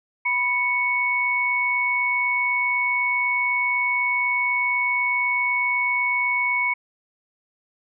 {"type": "tone pair together", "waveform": "sine", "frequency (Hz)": [987.8, 2218], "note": ["B5", "C#7"], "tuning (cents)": [0, 0], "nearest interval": "octave + major second", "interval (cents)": 1400, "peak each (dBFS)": [-26, -20], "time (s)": [0.25, 6.74], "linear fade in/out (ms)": 10, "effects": []}